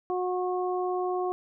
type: harmonic tone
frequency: 363.9 Hz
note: F#4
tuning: 29 cents flat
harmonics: 1 / 2 / 3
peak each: -28 / -31 / -36 dBFS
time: 0.1-1.32 s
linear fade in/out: 0 ms
effects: none